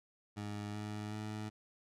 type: tone with pitch steps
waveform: 20% pulse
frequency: 103.83 / 105.4 / 107 Hz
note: G#2 / G#2 / A2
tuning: 0 / +26 / -48 cents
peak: -35 dBFS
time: 0.36-1.5 s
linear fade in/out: 20 ms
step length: 380 ms
effects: low-pass 9000 Hz 12 dB/octave